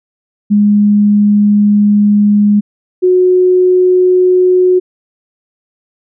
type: tone pair in turn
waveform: sine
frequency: 206.6 / 365.7 Hz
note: G#3 / F#4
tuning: -9 / -20 cents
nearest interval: minor seventh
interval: 989 cents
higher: second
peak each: -5 dBFS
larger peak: neither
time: 0.5-2.61 / 3.02-4.8 s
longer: first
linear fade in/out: 20 ms
effects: none